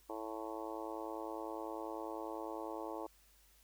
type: harmonic tone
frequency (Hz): 110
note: A2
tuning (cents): 0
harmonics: 3 / 4 / 5 / 6 / 7 / 8 / 9 / 10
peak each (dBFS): -46 / -48 / -48 / -50 / -52 / -48 / -53 / -53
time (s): 0.09-3.07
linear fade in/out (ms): 10
effects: added 50 Hz sine -68 dBFS peak until 3.63 s + white hiss -68 dBFS RMS until 3.63 s